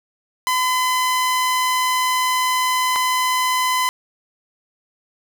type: tone pair in turn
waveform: sawtooth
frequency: 1015 / 1015 Hz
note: B5 / B5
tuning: +47 / +47 cents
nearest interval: unison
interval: 0 cents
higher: neither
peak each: -13 dBFS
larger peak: neither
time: 0.47-2.96 / 2.96-3.89 s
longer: first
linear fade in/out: 0 ms
effects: none